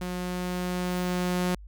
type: tone with level ramp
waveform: sawtooth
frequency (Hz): 180.1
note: F#3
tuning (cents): -46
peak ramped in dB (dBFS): -27 to -20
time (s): 0.01-1.55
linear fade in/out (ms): 5
effects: added 50 Hz sine -42 dBFS peak until 1.67 s